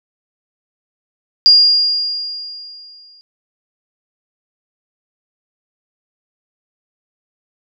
sine tone with exponential decay, 4826 Hz, D8, 46 cents sharp, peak -3 dBFS, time 1.46-3.21 s, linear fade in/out 0 ms, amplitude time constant 380 ms, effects none

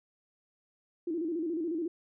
sine tone with vibrato, 329.6 Hz, E4, in tune, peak -30 dBFS, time 1.07-1.88 s, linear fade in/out 5 ms, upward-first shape square, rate 14 Hz, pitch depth 90 cents each way, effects none

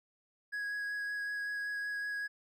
triangle tone with vibrato, 1661.2 Hz, G#6, in tune, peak -33 dBFS, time 0.52-2.28 s, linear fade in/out 20 ms, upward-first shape sine, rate 5.3 Hz, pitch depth 10 cents each way, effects none

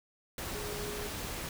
sine tone in noise, 415.3 Hz, G#4, in tune, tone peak -40 dBFS, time 0.55-1.07 s, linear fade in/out 2 ms, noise pink, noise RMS -39 dBFS, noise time 0.38-1.49 s, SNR -4 dB, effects none

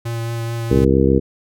square tone with vibrato, 115.8 Hz, A#2, 11 cents flat, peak -22 dBFS, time 0.05-0.85 s, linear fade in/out 10 ms, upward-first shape triangle, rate 4.6 Hz, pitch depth 15 cents each way
harmonic tone, 67 Hz, C2, 42 cents sharp, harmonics 1 / 2 / 3 / 4 / 5 / 6 / 7, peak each -19 / -19 / -19 / -19 / -19 / -19 / -19 dBFS, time 0.7-1.2 s, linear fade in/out 20 ms
effects none

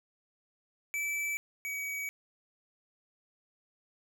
square tone pair in turn, 2313 / 2268 Hz, D7 / C#7, -27 / +39 cents, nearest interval unison, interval 34 cents, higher first, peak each -32 / -35 dBFS, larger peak first, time 0.94-1.37 / 1.65-2.09 s, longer second, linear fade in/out 0 ms, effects none

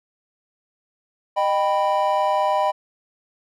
triangle chord, Eb augmented, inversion none, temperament equal with one note detuned, 614 / 784 / 987.8 Hz, Eb5 / G5 / B5, -23 / 0 / 0 cents, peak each -20 dBFS, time 1.36-2.72 s, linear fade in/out 20 ms, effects none

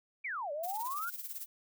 sine exponential two-way sweep, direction down then up, 2431 to 563 to 1480 Hz, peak -35 dBFS, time 0.24-1.1 s, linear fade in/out 10 ms, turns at 0.52 s
violet noise with tremolo, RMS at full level -40 dBFS, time 0.63-1.46 s, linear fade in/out 10 ms, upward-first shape sine, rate 18 Hz, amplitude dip 70%
effects none

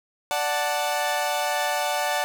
sawtooth chord, D major, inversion none, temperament equal, 587.3 / 740 / 880 Hz, D5 / F#5 / A5, 0 / 0 / 0 cents, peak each -24 / -23 / -24 dBFS, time 0.31-2.24 s, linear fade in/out 0 ms, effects none

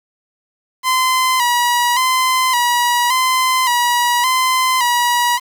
sawtooth tone with vibrato, 997 Hz, B5, 16 cents sharp, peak -9 dBFS, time 0.83-5.4 s, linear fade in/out 50 ms, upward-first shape square, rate 0.88 Hz, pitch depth 57 cents each way, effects 7-bit

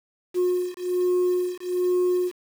sine beating tone pair, 360 / 361.2 Hz, F#4 / F#4, -47 / -42 cents, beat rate 1.2 Hz, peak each -22 dBFS, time 0.34-2.32 s, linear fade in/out 50 ms, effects tanh soft clip ceiling -17 dBFS + 7-bit

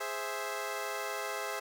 15% pulse chord, Ab augmented, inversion none, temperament equal, 415.3 / 523.3 / 659.3 Hz, Ab4 / C5 / E5, 0 / 0 / 0 cents, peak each -33 dBFS, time 0-1.6 s, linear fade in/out 10 ms, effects none

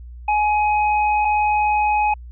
square tone pair in turn, 841 / 841 Hz, G#5 / G#5, +22 / +22 cents, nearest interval unison, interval 0 cents, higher neither, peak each -16 dBFS, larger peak neither, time 0.28-1.25 / 1.25-2.14 s, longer first, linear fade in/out 5 ms, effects added 60 Hz sine -34 dBFS peak until 2.31 s + resampled to 8000 Hz

